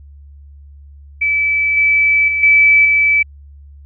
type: tone with level steps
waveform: sine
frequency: 2306 Hz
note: D7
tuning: 32 cents flat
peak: -12 / -9 / -14 / -6 / -9 dBFS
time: 1.21-3.23 s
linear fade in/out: 10 ms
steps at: 1.77 / 2.28 / 2.43 / 2.85 s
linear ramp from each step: 2 ms
effects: added 71 Hz sine -36 dBFS peak until 3.85 s